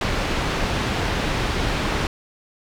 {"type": "low-pass noise", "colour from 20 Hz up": "pink", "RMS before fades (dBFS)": -23, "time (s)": [0.01, 2.07], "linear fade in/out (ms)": 2, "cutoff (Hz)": 3900, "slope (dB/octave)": 12, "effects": []}